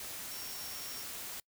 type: tone in noise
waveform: sine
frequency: 5540 Hz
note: F8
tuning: 15 cents flat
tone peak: -47 dBFS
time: 0.31-1.03 s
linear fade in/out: 2 ms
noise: white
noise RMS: -43 dBFS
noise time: 0-1.4 s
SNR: -7 dB
effects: noise-tail reverb RT60 0.1 s tail -25 dB re dry